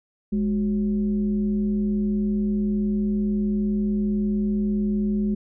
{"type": "tone with frequency modulation", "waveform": "sine", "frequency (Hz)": 207.7, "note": "G#3", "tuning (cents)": 0, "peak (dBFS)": -20, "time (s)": [0.32, 5.35], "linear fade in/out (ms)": 10, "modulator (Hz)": 162, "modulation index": 0.48, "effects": []}